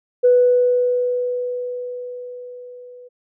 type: tone with level ramp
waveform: sine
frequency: 493.9 Hz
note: B4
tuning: in tune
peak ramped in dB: -8 to -38 dBFS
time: 0.23-3.09 s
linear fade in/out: 20 ms
effects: tanh soft clip ceiling -4 dBFS